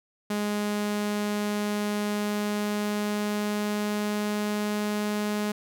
sawtooth tone with pitch glide, 207.7 to 209 Hz, G#3 to G#3, 0 to +11 cents, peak -22 dBFS, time 0.3-5.52 s, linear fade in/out 5 ms, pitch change +11 cents, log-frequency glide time 2.01-4.74 s, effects none

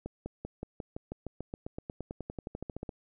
accelerating click train, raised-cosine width 2 ms, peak -24 dBFS, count 25, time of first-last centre 0.06-2.892 s, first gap 200 ms, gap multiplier 0.95, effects none

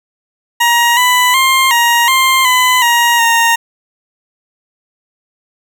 20% pulse tone with pitch steps, 946 / 995 / 1059 / 944 / 1054 / 1007 / 946 / 927 Hz, A#5 / B5 / C6 / A#5 / C6 / B5 / A#5 / A#5, +25 / +13 / +21 / +22 / +12 / +33 / +25 / -10 cents, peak -3 dBFS, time 0.6-3.56 s, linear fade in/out 10 ms, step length 370 ms, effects none

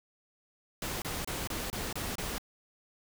pink noise bursts, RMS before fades -36 dBFS, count 7, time 0.82-2.382 s, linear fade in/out 2 ms, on 200 ms, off 27 ms, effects none

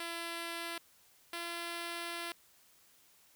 5% pulse tone pair in turn, 337.4 / 341.1 Hz, E4 / F4, +40 / -41 cents, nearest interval unison, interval 19 cents, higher second, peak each -27 dBFS, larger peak neither, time 0-0.78 / 1.33-2.32 s, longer second, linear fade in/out 2 ms, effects white hiss -65 dBFS RMS until 3.35 s

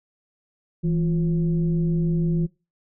sine tone with frequency modulation, 164.81 Hz, E3, in tune, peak -19 dBFS, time 0.83-2.47 s, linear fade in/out 20 ms, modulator 188 Hz, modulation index 0.54, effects noise-tail reverb RT60 0.3 s tail -23 dB re dry

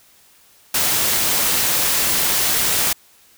white noise, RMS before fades -18 dBFS, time 0.74-2.93 s, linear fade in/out 5 ms, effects white hiss -52 dBFS RMS until 3.37 s

